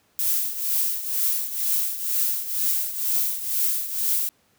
violet noise with tremolo, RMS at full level -21 dBFS, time 0.19-4.29 s, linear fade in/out 0 ms, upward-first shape triangle, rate 2.1 Hz, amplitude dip 75%, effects pink hiss -63 dBFS RMS until 4.58 s + high-pass 100 Hz 12 dB/octave

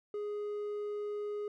sine tone with hard clipping, 415.3 Hz, G#4, in tune, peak -36 dBFS, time 0.14-1.48 s, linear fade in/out 2 ms, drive 3 dB, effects none

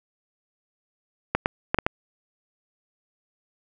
clicks, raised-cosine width 0.5 ms, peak -5 dBFS, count 5, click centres 1.35 / 1.459 / 1.745 / 1.787 / 1.865 s, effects none

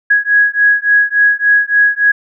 sine beating tone pair, 1661.2 / 1664.7 Hz, G#6 / G#6, 0 / +4 cents, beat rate 3.5 Hz, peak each -11 dBFS, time 0.1-2.12 s, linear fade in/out 10 ms, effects none

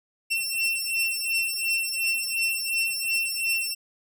sawtooth beating tone pair, 2702 / 2704.8 Hz, E7 / E7, +42 / +44 cents, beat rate 2.8 Hz, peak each -24 dBFS, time 0.3-3.75 s, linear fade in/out 20 ms, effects none

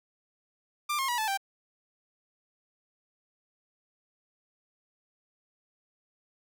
sawtooth tone with pitch steps, 1190 / 1072.5 / 966.6 / 871.1 / 785.1 Hz, D6 / C6 / B5 / A5 / G5, +22 / +42 / -38 / -18 / +2 cents, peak -24 dBFS, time 0.89-1.375 s, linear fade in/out 10 ms, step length 97 ms, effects none

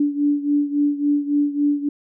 sine beating tone pair, 289.1 / 292.7 Hz, D4 / D4, -27 / -6 cents, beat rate 3.6 Hz, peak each -18 / -22 dBFS, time 0-1.89 s, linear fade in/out 5 ms, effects none

